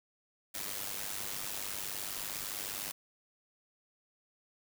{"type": "noise with amplitude modulation", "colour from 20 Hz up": "white", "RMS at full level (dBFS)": -36, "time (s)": [0.54, 2.92], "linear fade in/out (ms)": 10, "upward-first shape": "sine", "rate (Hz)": 99.7, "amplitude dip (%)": 75, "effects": []}